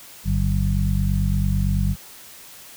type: harmonic tone with a mistuned harmonic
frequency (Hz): 49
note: G1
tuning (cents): 0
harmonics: 1 / 2 / 3 / 4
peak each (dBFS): -21 / -23 / -25 / -25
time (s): 0.24-1.96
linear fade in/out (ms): 50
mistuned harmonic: 4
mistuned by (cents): -51
effects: white hiss -43 dBFS RMS until 2.76 s